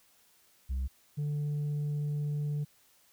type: tone pair in turn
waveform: sine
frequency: 65.41 / 147.31 Hz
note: C2 / D3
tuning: 0 / +6 cents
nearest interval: octave + major second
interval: 1406 cents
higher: second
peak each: -27 / -27 dBFS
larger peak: neither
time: 0.69-0.88 / 1.17-2.65 s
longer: second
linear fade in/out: 20 ms
effects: tanh soft clip ceiling -29 dBFS + white hiss -65 dBFS RMS until 3.12 s